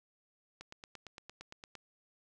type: click train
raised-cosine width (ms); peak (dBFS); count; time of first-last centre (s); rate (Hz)
0.2; -30; 11; 0.61-1.753; 8.75
effects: none